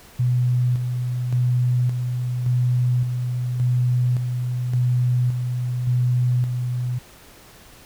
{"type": "tone with tremolo", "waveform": "sine", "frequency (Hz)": 123.9, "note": "B2", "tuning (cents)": 6, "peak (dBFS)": -16, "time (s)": [0.19, 6.99], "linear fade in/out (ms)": 10, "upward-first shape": "square", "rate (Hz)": 0.88, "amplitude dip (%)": 45, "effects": ["pink hiss -47 dBFS RMS until 7.85 s"]}